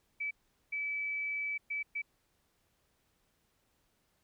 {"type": "tone bursts at uneven times", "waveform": "sine", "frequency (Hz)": 2301, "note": "D7", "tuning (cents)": -36, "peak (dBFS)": -33, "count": 4, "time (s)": [[0.2, 0.31], [0.72, 1.58], [1.7, 1.83], [1.95, 2.02]], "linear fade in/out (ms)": 10, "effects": ["pink hiss -75 dBFS RMS until 4.23 s"]}